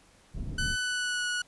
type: low-pass noise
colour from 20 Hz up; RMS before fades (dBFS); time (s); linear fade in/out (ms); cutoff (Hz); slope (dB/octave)
pink; -34; 0.33-0.77; 50; 170; 12
type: tone with pitch glide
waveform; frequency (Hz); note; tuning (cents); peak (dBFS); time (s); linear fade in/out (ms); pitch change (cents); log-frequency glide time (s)
sawtooth; 1500 to 1464; F#6 to F#6; +23 to -19; -25; 0.58-1.42; 5; -42; 0.72-1.28
effects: pink hiss -60 dBFS RMS until 1.47 s + resampled to 24000 Hz